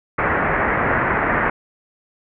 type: low-pass noise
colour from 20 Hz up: white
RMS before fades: -19 dBFS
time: 0.18-1.5 s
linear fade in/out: 5 ms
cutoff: 2000 Hz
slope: 48 dB/octave
effects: none